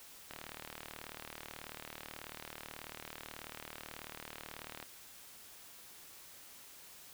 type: click train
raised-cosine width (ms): 0.3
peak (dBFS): -28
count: 174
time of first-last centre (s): 0.31-4.827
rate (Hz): 38.3
effects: white hiss -55 dBFS RMS until 7.13 s